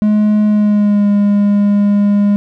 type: tone with pitch glide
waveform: triangle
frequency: 211 to 203.9 Hz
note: G#3 to G#3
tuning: +28 to -32 cents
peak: -6 dBFS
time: 0.02-2.36 s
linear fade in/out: 0 ms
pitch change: -60 cents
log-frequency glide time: 0.46-1.08 s
effects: none